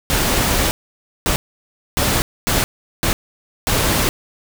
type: noise bursts at uneven times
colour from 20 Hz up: pink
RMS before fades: -17 dBFS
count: 6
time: 0.1-0.71 / 1.26-1.36 / 1.97-2.22 / 2.47-2.64 / 3.03-3.13 / 3.67-4.09 s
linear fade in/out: 0 ms
effects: none